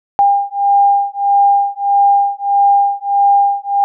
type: beating tone pair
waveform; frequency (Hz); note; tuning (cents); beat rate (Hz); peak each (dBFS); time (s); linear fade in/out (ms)
sine; 802 / 803.6; G5 / G5; +39 / +43; 1.6; -12; 0.19-3.84; 0
effects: none